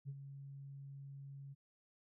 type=tone with ADSR envelope; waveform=sine; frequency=138.59 Hz; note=C#3; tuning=in tune; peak=-39 dBFS; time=0.05-1.55 s; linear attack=39 ms; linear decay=47 ms; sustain=-9 dB; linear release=28 ms; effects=tanh soft clip ceiling -38 dBFS